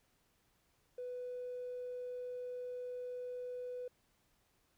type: tone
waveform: triangle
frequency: 496.3 Hz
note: B4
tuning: 8 cents sharp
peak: -37 dBFS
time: 0.98-3.88 s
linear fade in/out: 5 ms
effects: tanh soft clip ceiling -38 dBFS + pink hiss -75 dBFS RMS until 4.77 s